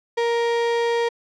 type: tone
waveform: 35% pulse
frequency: 468.2 Hz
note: A#4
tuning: 8 cents sharp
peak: -17 dBFS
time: 0.17-1.09 s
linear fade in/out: 10 ms
effects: low-pass 4000 Hz 12 dB/octave